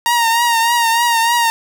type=tone with vibrato; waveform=sawtooth; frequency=932.3 Hz; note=A#5; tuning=in tune; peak=-8 dBFS; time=0.06-1.5 s; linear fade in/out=0 ms; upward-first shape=triangle; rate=3.3 Hz; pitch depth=54 cents each way; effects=7-bit